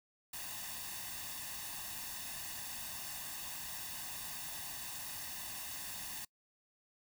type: noise with comb filter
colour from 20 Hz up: white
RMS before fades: -44 dBFS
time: 0.33-6.25 s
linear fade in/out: 5 ms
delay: 1.1 ms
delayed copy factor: +0.7
effects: noise-tail reverb RT60 0.1 s tail -25 dB re dry